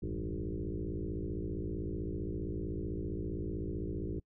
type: tone with frequency modulation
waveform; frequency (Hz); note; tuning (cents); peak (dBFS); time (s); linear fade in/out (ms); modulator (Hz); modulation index
sine; 131.6; C3; +10; -34; 0.02-4.2; 10; 55.5; 4.9
effects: noise-tail reverb RT60 0.1 s tail -26 dB re dry